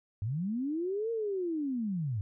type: linear two-way sweep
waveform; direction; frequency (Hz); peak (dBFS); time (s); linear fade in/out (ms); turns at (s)
sine; up then down; 94.1 to 466.2 to 94.1; -30; 0.22-2.21; 0; 1.11
effects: none